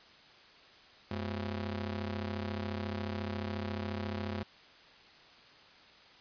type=ring-modulated tone; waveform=sawtooth; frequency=151 Hz; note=D3; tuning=48 cents sharp; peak=-28 dBFS; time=1.11-4.43 s; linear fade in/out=0 ms; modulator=58.4 Hz; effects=white hiss -57 dBFS RMS until 6.2 s + resampled to 11025 Hz